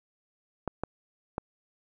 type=clicks; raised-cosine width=1 ms; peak=-16 dBFS; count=3; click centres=0.677 / 0.836 / 1.381 s; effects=none